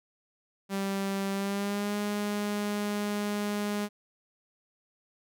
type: tone with pitch glide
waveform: sawtooth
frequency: 196 to 206.5 Hz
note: G3 to G#3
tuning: 0 to -10 cents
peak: -25 dBFS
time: 0.69-3.89 s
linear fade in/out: 50 ms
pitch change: +90 cents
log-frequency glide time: 1.32-1.96 s
effects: none